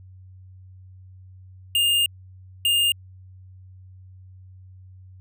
square tone bursts at uneven times, 2822 Hz, F7, 17 cents sharp, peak -18 dBFS, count 2, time 1.75-2.06 / 2.65-2.92 s, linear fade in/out 2 ms, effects added 93 Hz sine -43 dBFS peak until 5.2 s

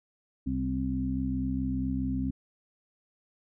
harmonic tone with a mistuned harmonic, 64.7 Hz, C2, 19 cents flat, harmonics 1 / 2 / 3 / 4, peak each -34 / -36 / -35 / -30 dBFS, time 0.46-2.31 s, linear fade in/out 10 ms, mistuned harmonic 4, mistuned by +18 cents, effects none

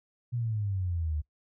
sine exponential sweep, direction down, 123.47 to 73.42 Hz, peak -28 dBFS, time 0.32-1.22 s, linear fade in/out 20 ms, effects noise-tail reverb RT60 0.1 s tail -21 dB re dry

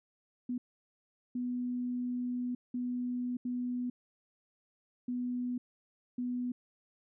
sine tone bursts at uneven times, 246.9 Hz, B3, in tune, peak -32 dBFS, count 6, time 0.49-0.58 / 1.35-2.55 / 2.74-3.37 / 3.45-3.9 / 5.08-5.58 / 6.18-6.52 s, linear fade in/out 5 ms, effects none

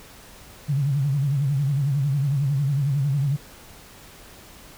sine tone with vibrato, 140 Hz, C#3, 18 cents sharp, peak -19 dBFS, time 0.68-3.37 s, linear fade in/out 20 ms, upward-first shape sine, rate 11 Hz, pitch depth 110 cents each way, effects pink hiss -46 dBFS RMS until 4.77 s

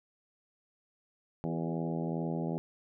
harmonic tone with a mistuned harmonic, 82.41 Hz, E2, in tune, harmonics 2 / 3 / 4 / 5 / 6 / 7 / 8 / 9 / 10, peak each -34 / -38 / -40 / -42 / -44 / -45 / -46 / -47 / -48 dBFS, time 1.44-2.58 s, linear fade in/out 0 ms, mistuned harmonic 5, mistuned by -24 cents, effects none

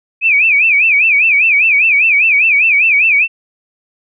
sine tone with vibrato, 2454 Hz, D#7, 25 cents flat, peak -7 dBFS, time 0.21-3.28 s, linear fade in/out 50 ms, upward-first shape sine, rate 5 Hz, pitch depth 160 cents each way, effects none

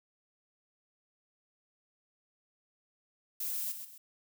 violet noise with echo, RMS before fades -36 dBFS, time 3.4-3.72 s, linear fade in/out 5 ms, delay 130 ms, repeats 2, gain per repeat -8 dB, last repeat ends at 3.98 s, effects none

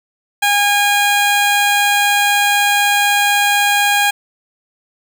15% pulse tone, 816 Hz, G#5, 31 cents flat, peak -5 dBFS, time 0.42-4.11 s, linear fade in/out 10 ms, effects none

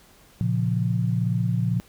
sine chord, Bb minor, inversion none, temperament equal, 116.54 / 138.59 / 174.61 Hz, Bb2 / Db3 / F3, 0 / 0 / 0 cents, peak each -23 / -28 / -25 dBFS, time 0.41-1.8 s, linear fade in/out 0 ms, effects pink hiss -54 dBFS RMS until 1.88 s

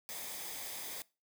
white noise with comb filter, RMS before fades -43 dBFS, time 0.09-1.02 s, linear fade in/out 0 ms, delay 0.71 ms, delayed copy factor -0.5, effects noise-tail reverb RT60 0.3 s tail -22 dB re dry

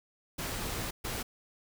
pink noise bursts at uneven times, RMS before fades -36 dBFS, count 2, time 0.38-0.91 / 1.04-1.23 s, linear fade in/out 10 ms, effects none

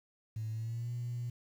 sine tone with pitch glide, 110 to 120.65 Hz, A2 to B2, 0 to -40 cents, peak -34 dBFS, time 0.36-1.3 s, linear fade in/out 5 ms, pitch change +160 cents, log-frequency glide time 0.51-0.92 s, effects tanh soft clip ceiling -31 dBFS + 10-bit

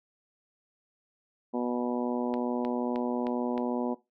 harmonic tone, 122.3 Hz, B2, 16 cents flat, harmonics 2 / 3 / 4 / 5 / 6 / 7 / 8, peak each -30 / -34 / -36 / -38 / -40 / -41 / -42 dBFS, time 1.53-3.95 s, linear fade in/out 20 ms
click train, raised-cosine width 0.3 ms, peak -25 dBFS, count 5, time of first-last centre 2.34-3.578 s, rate 3.23 Hz
effects noise-tail reverb RT60 0.2 s tail -17 dB re dry

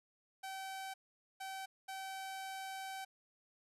sawtooth tone bursts at uneven times, 769 Hz, G5, 33 cents flat, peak -39 dBFS, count 3, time 0.43-0.94 / 1.4-1.66 / 1.88-3.05 s, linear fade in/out 10 ms, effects resampled to 32000 Hz

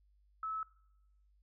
sine tone, 1300 Hz, E6, 24 cents flat, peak -36 dBFS, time 0.43-0.63 s, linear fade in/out 2 ms, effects noise-tail reverb RT60 0.8 s tail -21 dB re dry + added 50 Hz sine -66 dBFS peak until 1.42 s

